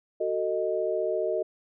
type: chord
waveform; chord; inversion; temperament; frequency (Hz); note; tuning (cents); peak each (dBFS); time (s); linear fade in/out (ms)
sine; D# diminished; first; just; 373.4 / 448 / 622.3; F#4 / A4 / D#5; +16 / +31 / 0; -30 / -30 / -28; 0.2-1.43; 10
effects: none